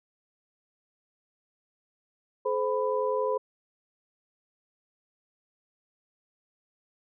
sine tone cluster, 427.7 / 519 / 995 Hz, A4 / C5 / B5, -49 / -14 / +13 cents, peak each -29 / -28 / -31 dBFS, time 2.45-3.38 s, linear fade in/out 10 ms, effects none

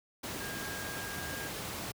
sine tone in noise, 1621 Hz, G#6, 42 cents flat, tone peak -42 dBFS, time 0.4-1.48 s, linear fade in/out 10 ms, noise pink, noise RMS -39 dBFS, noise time 0.23-1.92 s, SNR -6 dB, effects high-pass 80 Hz 12 dB/octave

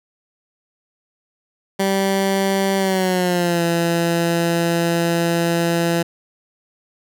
15% pulse tone with pitch glide, 194.4 to 169.24 Hz, G3 to E3, -14 to +46 cents, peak -10 dBFS, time 1.79-6.03 s, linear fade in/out 10 ms, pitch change -240 cents, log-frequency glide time 2.77-3.63 s, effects none

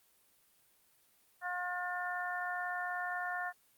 harmonic tone, 358 Hz, F4, 43 cents sharp, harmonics 2 / 3 / 4 / 5, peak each -39 / -43 / -40 / -40 dBFS, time 1.41-3.53 s, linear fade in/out 50 ms, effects white hiss -69 dBFS RMS until 3.77 s + Opus 32 kbps

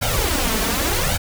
pink noise with flanger, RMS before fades -20 dBFS, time 0.01-1.18 s, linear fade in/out 20 ms, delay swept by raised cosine 1.3 to 4.6 ms, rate 0.86 Hz, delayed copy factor +0.8, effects none

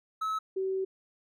triangle / sine tone pair in turn, 1294 / 381.4 Hz, E6 / G4, -32 / -47 cents, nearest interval octave + major sixth, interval 2115 cents, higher first, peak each -27 / -28 dBFS, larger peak first, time 0.21-0.39 / 0.56-0.85 s, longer second, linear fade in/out 10 ms, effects none

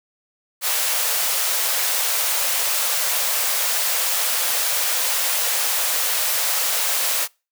white high-pass noise, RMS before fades -21 dBFS, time 0.61-7.28 s, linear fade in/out 50 ms, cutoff 460 Hz, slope 96 dB/octave, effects noise-tail reverb RT60 0.3 s tail -26 dB re dry

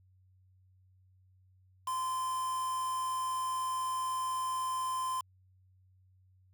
triangle tone with quantisation, 1034 Hz, C6, 21 cents flat, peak -30 dBFS, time 1.87-5.21 s, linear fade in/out 5 ms, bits 7, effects added 93 Hz sine -62 dBFS peak until 6.53 s

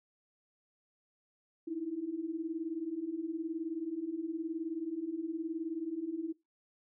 sine beating tone pair, 311.1 / 330.1 Hz, D#4 / E4, 0 / +2 cents, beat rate 19 Hz, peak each -40 / -36 dBFS, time 1.67-6.33 s, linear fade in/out 10 ms, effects noise-tail reverb RT60 0.2 s tail -21 dB re dry

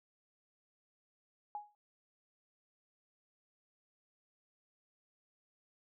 sine tone with exponential decay, 832 Hz, G#5, 3 cents sharp, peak -36 dBFS, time 1.55-1.75 s, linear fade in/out 1 ms, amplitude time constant 42 ms, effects none

